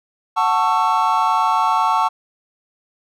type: chord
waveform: triangle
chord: F# minor seventh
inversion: none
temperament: just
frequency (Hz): 740 / 888 / 1110 / 1332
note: F#5 / A5 / C#6 / E6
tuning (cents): 0 / +16 / +2 / +18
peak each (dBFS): -20 / -16 / -17 / -21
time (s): 0.36-2.09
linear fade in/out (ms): 20
effects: none